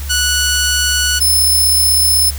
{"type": "tone pair in turn", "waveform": "10% pulse", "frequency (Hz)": [1474, 5244], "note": ["F#6", "E8"], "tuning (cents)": [-7, -10], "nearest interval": "octave + minor seventh", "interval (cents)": 2197, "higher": "second", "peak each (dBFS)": -4, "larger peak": "neither", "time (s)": [[0.09, 1.2], [1.2, 2.31]], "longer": "neither", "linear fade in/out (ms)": 20, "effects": ["added 71 Hz sine -21 dBFS peak until 2.38 s", "white hiss -32 dBFS RMS until 2.38 s"]}